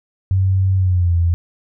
sine tone with pitch glide, 95.1 to 85.22 Hz, F#2 to F2, +48 to -42 cents, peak -12 dBFS, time 0.31-1.34 s, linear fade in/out 0 ms, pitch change -190 cents, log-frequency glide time 0.76-1.15 s, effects none

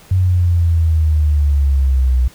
sine exponential sweep, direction down, 93.8 to 61.74 Hz, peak -10 dBFS, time 0.11-2.28 s, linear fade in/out 5 ms, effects pink hiss -44 dBFS RMS until 2.34 s

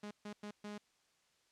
sawtooth tone bursts at uneven times, 207.7 Hz, G#3, in tune, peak -40 dBFS, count 4, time 0.03-0.11 / 0.25-0.33 / 0.43-0.51 / 0.64-0.78 s, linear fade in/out 5 ms, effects white hiss -74 dBFS RMS until 1.51 s + low-pass 7000 Hz 12 dB/octave

